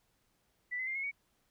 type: tone with pitch steps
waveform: sine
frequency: 1975.5 / 2039 / 2105 / 2173 / 2243 Hz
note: B6 / C7 / C7 / C#7 / C#7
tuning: 0 / -45 / +10 / -35 / +20 cents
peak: -34 dBFS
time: 0.71-1.115 s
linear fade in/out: 20 ms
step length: 81 ms
effects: pink hiss -75 dBFS RMS until 1.5 s